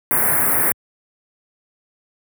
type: band-stop noise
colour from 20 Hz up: white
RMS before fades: -17 dBFS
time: 0.11-0.72 s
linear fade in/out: 0 ms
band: 2100 to 9600 Hz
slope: 48 dB/octave
effects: high-pass 80 Hz 12 dB/octave